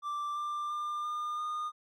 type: tone with pitch steps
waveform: triangle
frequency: 1174.7 / 1186.3 / 1198 / 1209.8 / 1221.8 Hz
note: D6 / D6 / D6 / D#6 / D#6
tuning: 0 / +17 / +34 / -49 / -32 cents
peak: -31 dBFS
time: 0.02-1.72 s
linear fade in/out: 50 ms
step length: 340 ms
effects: none